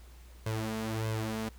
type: tone with flanger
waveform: sawtooth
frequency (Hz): 110.4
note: A2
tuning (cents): +6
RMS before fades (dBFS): -34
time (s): 0.46-1.49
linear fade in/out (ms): 5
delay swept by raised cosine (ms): 1.9 to 4.4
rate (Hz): 1.6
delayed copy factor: +0.7
effects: added 60 Hz sine -49 dBFS peak until 1.58 s + pink hiss -60 dBFS RMS until 1.58 s